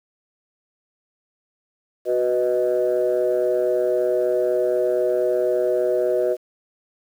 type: chord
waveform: sine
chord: B major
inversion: second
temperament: equal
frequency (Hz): 370 / 493.9 / 622.3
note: F#4 / B4 / D#5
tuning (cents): 0 / 0 / 0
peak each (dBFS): -21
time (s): 2.05-6.37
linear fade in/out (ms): 50
effects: tanh soft clip ceiling -11 dBFS + 8-bit